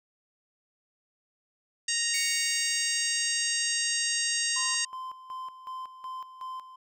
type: harmonic tone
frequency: 932.3 Hz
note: A#5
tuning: in tune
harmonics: 2 / 3 / 4 / 5 / 6 / 7 / 8 / 9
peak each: -34 / -34 / -38 / -33 / -36 / -33 / -38 / -33 dBFS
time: 1.88-4.85 s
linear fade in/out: 5 ms
type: tone with exponential decay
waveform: sawtooth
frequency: 2229 Hz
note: C#7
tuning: 9 cents sharp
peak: -28 dBFS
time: 2.14-4.4 s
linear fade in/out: 1 ms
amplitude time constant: 490 ms
type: tone with tremolo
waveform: triangle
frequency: 1034 Hz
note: C6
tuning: 21 cents flat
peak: -33 dBFS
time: 4.56-6.76 s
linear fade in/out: 5 ms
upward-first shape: square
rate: 2.7 Hz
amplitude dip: 70%
effects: none